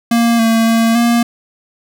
square tone with pitch steps, 233.2 / 226.4 / 227.7 / 235.5 Hz, A#3 / A3 / A#3 / A#3, +1 / +50 / -40 / +18 cents, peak -10 dBFS, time 0.11-1.23 s, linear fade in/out 5 ms, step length 280 ms, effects none

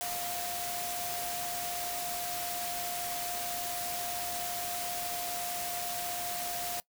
sine tone in noise, 705 Hz, F5, 16 cents sharp, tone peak -38 dBFS, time 0.01-6.8 s, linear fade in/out 0 ms, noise white, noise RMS -37 dBFS, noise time 0.01-6.8 s, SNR -4 dB, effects noise-tail reverb RT60 0.1 s tail -21 dB re dry

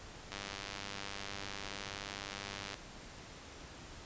click train, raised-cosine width 0.2 ms, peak -24 dBFS, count 242, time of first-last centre 0.32-2.742 s, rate 99.5 Hz, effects pink hiss -51 dBFS RMS until 4.05 s + resampled to 16000 Hz

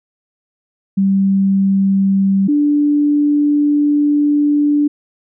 sine tone pair in turn, 194.7 / 292.9 Hz, G3 / D4, -12 / -5 cents, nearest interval perfect fifth, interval 707 cents, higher second, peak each -10 dBFS, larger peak neither, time 0.97-2.48 / 2.48-4.88 s, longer second, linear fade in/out 10 ms, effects none

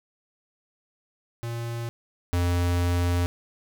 square tone pair in turn, 117.1 / 87.73 Hz, A#2 / F2, +8 / +8 cents, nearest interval perfect fourth, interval 500 cents, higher first, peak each -30 / -22 dBFS, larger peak second, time 1.43-1.89 / 2.33-3.26 s, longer second, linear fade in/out 0 ms, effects none

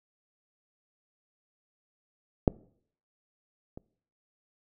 clicks, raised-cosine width 2 ms, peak -6 / -28 dBFS, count 2, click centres 2.478 / 3.775 s, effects noise-tail reverb RT60 0.6 s tail -23 dB re dry

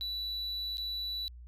sine tone with dropouts, 3951 Hz, B7, in tune, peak -31 dBFS, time 0.01-1.28 s, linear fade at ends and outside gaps 0 ms, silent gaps 0.771-0.781 s, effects tanh soft clip ceiling -33 dBFS + added 60 Hz sine -46 dBFS peak until 1.47 s

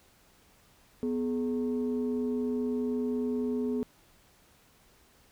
sine tone pair together, 247.7 / 422.7 Hz, B3 / G#4, +5 / +31 cents, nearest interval major sixth, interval 926 cents, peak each -28 / -31 dBFS, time 1.03-3.83 s, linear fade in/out 0 ms, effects tanh soft clip ceiling -23 dBFS + pink hiss -62 dBFS RMS until 5.31 s

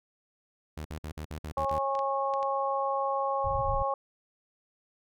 sawtooth tone bursts, 77.1 Hz, D#2, 15 cents flat, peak -32 dBFS, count 8, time 0.77-1.789 s, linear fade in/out 5 ms, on 81 ms, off 53 ms
harmonic tone, 273.5 Hz, C#4, 23 cents flat, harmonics 2 / 3 / 4, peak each -31 / -31 / -31 dBFS, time 1.57-3.94 s, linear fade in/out 2 ms
clicks, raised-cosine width 0.2 ms, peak -27 dBFS, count 5, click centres 1.695 / 1.952 / 1.991 / 2.338 / 2.429 s
pink low-pass noise, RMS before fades -34 dBFS, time 3.44-3.83 s, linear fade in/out 10 ms, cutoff 140 Hz, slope 48 dB/octave
effects none

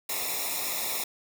white noise with comb filter, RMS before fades -31 dBFS, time 0.09-1.04 s, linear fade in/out 5 ms, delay 0.65 ms, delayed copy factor -0.95, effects none

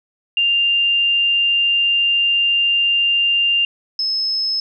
sine tone pair in turn, 2794 / 5193 Hz, F7 / E8, 0 / -27 cents, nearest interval major seventh, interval 1073 cents, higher second, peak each -13 / -17 dBFS, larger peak first, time 0.37-3.65 / 3.99-4.6 s, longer first, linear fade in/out 2 ms, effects none

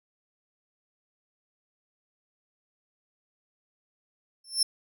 30% pulse tone with exponential growth, 5360 Hz, E8, 28 cents sharp, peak -14 dBFS, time 4.44-4.63 s, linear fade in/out 5 ms, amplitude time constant 41 ms, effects none

